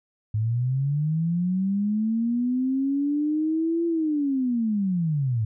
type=linear two-way sweep; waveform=sine; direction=up then down; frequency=105 to 340 to 105 Hz; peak=-21 dBFS; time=0.34-5.45 s; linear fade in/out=5 ms; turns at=3.86 s; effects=none